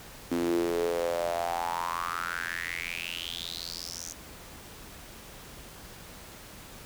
sawtooth tone with high-pass filter sweep, 85.4 Hz, F2, 38 cents flat, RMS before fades -32 dBFS, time 0.31-4.13 s, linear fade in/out 10 ms, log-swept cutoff 280 to 6400 Hz, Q 7.2, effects pink hiss -47 dBFS RMS until 6.85 s

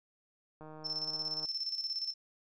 click train, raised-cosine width 1 ms, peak -36 dBFS, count 131, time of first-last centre 0.61-1.449 s, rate 155 Hz
sine tone with tremolo, 5330 Hz, E8, 18 cents sharp, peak -32 dBFS, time 0.84-2.14 s, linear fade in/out 20 ms, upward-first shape square, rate 17 Hz, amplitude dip 60%
effects none

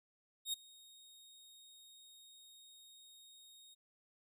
sawtooth tone with ADSR envelope, 3729 Hz, A#7, in tune, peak -31 dBFS, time 0.45-3.75 s, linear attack 82 ms, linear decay 12 ms, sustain -24 dB, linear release 19 ms, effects none

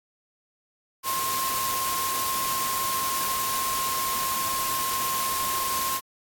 sine tone in noise, 1063 Hz, C6, 27 cents sharp, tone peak -27 dBFS, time 1.03-6.01 s, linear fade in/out 50 ms, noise white, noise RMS -29 dBFS, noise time 1.03-6.01 s, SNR -1 dB, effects AAC 64 kbps

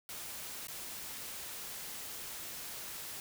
white noise with dropouts, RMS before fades -44 dBFS, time 0.09-3.2 s, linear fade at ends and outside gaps 1 ms, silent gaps 0.671-0.683 s, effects none

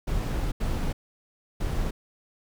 brown noise bursts at uneven times, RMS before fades -27 dBFS, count 3, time 0.07-0.52 / 0.6-0.93 / 1.6-1.91 s, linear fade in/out 10 ms, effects none

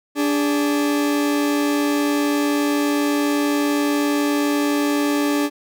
40% pulse tone pair together, 290.6 / 410 Hz, D4 / G#4, -18 / -22 cents, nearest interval tritone, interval 596 cents, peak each -17 / -25 dBFS, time 0.15-5.5 s, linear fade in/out 50 ms, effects none

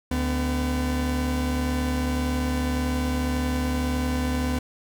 40% pulse tone pair together, 73.42 / 251.9 Hz, D2 / B3, 0 / +34 cents, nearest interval octave + major sixth, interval 2134 cents, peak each -25 dBFS, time 0.11-4.59 s, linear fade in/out 5 ms, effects none

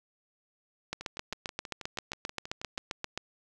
two click trains, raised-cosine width 0.2 ms, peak -23 / -16 dBFS, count 12 / 18, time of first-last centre 1.01-2.776 / 0.93-3.176 s, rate 6.23 / 7.57 Hz, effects none

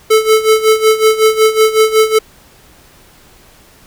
square tone with tremolo, 437.1 Hz, A4, 11 cents flat, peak -5 dBFS, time 0.1-2.19 s, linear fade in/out 10 ms, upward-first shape sine, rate 5.4 Hz, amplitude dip 80%, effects pink hiss -44 dBFS RMS until 3.86 s

